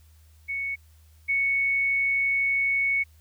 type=tone pair in turn; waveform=sine; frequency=2217 / 2217 Hz; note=C#7 / C#7; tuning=0 / 0 cents; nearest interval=unison; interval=0 cents; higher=neither; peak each=-27 / -21 dBFS; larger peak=second; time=0.48-0.76 / 1.28-3.04 s; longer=second; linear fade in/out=20 ms; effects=added 78 Hz sine -52 dBFS peak until 3.2 s + white hiss -64 dBFS RMS until 3.2 s